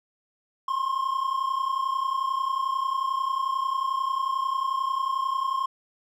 triangle tone pair together, 1043.8 / 1075 Hz, C6 / C6, -4 / +47 cents, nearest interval minor second, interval 51 cents, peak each -27 / -24 dBFS, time 0.68-5.66 s, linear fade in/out 5 ms, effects none

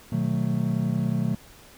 triangle chord, B dominant seventh, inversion none, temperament just, 123.47 / 154.34 / 185.21 / 222.2 Hz, B2 / D#3 / F#3 / A3, 0 / -14 / +2 / +17 cents, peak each -26 dBFS, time 0.12-1.35 s, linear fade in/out 5 ms, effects pink hiss -50 dBFS RMS until 1.77 s

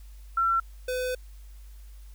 sine / square tone pair in turn, 1353 / 504.8 Hz, E6 / B4, +45 / +38 cents, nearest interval octave + perfect fourth, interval 1707 cents, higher first, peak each -21 / -28 dBFS, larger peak first, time 0.37-0.6 / 0.88-1.15 s, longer second, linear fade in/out 5 ms, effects added 50 Hz sine -43 dBFS peak until 2.14 s + white hiss -61 dBFS RMS until 2.14 s

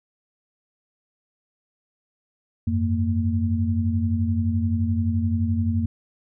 sine tone cluster, 90.7 / 102.3 / 229.3 Hz, F#2 / G#2 / A#3, -34 / -26 / -28 cents, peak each -22 / -28 / -24 dBFS, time 2.67-5.86 s, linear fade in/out 5 ms, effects none

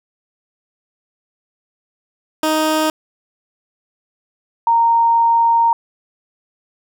15% pulse / sine tone pair in turn, 312 / 926.1 Hz, D#4 / A#5, +5 / -12 cents, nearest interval octave + perfect fifth, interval 1883 cents, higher second, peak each -8 / -10 dBFS, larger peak first, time 2.43-2.9 / 4.67-5.73 s, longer second, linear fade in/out 2 ms, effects none

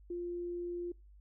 sine tone, 349.2 Hz, F4, in tune, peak -36 dBFS, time 0.1-0.92 s, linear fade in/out 5 ms, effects noise-tail reverb RT60 0.3 s tail -26 dB re dry + added 50 Hz sine -55 dBFS peak until 1.2 s

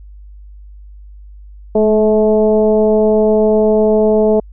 sine tone with frequency modulation, 430 Hz, A4, 40 cents flat, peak -8 dBFS, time 1.75-4.4 s, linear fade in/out 5 ms, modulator 217 Hz, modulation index 1.1, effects added 50 Hz sine -33 dBFS peak until 4.52 s

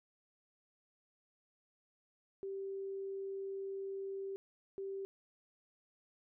sine tone bursts at uneven times, 390 Hz, G4, 9 cents flat, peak -39 dBFS, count 2, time 2.43-4.36 / 4.78-5.05 s, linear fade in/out 0 ms, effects none

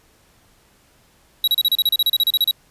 square tone bursts, 3870 Hz, B7, 36 cents flat, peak -14 dBFS, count 16, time 1.44-2.511 s, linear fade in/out 2 ms, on 36 ms, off 33 ms, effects pink hiss -56 dBFS RMS until 2.7 s + resampled to 32000 Hz

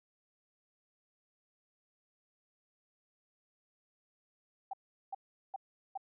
sine tone bursts, 777 Hz, G5, 16 cents flat, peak -36 dBFS, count 4, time 4.71-5.976 s, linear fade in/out 5 ms, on 24 ms, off 390 ms, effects none

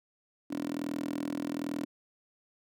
10% pulse tone with high-pass filter, 41.2 Hz, E1, in tune, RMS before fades -35 dBFS, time 0.5-1.85 s, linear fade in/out 10 ms, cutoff 290 Hz, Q 5.8, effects none

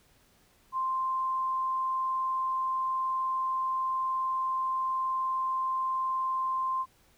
sine tone, 1046.5 Hz, C6, in tune, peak -27 dBFS, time 0.72-6.86 s, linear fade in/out 50 ms, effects pink hiss -64 dBFS RMS until 7.17 s

